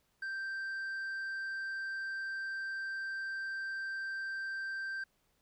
triangle tone with tanh clipping, 1568 Hz, G6, in tune, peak -37 dBFS, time 0.22-5.04 s, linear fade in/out 5 ms, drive 8 dB, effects pink hiss -75 dBFS RMS until 5.41 s

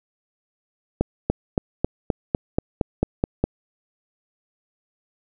accelerating click train, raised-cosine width 2 ms, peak -5 dBFS, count 11, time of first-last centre 1.01-3.44 s, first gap 290 ms, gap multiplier 0.96, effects none

